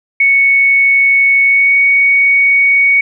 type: tone with pitch glide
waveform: sine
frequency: 2217 to 2234 Hz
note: C#7 to C#7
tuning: 0 to +13 cents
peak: -6 dBFS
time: 0.2-3.01 s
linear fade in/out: 5 ms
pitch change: +13 cents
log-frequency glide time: 1.44-1.76 s
effects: none